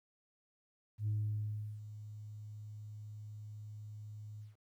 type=tone with ADSR envelope; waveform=sine; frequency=106 Hz; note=G#2; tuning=36 cents sharp; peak=-30 dBFS; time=0.98-4.56 s; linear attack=92 ms; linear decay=720 ms; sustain=-15 dB; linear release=150 ms; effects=tanh soft clip ceiling -29 dBFS + 12-bit